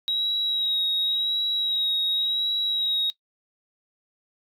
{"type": "tone with vibrato", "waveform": "sine", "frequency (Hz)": 3828, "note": "A#7", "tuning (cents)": 45, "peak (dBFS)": -21, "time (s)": [0.08, 3.1], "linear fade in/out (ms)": 0, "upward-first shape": "sine", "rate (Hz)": 0.91, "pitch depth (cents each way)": 25, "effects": ["noise-tail reverb RT60 0.1 s tail -18 dB re dry", "tanh soft clip ceiling -17 dBFS"]}